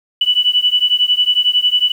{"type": "beating tone pair", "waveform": "sine", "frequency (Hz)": [2960, 2971], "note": ["F#7", "F#7"], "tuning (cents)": [0, 6], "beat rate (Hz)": 11, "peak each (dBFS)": -14, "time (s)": [0.21, 1.92], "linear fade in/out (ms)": 5, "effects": ["7-bit"]}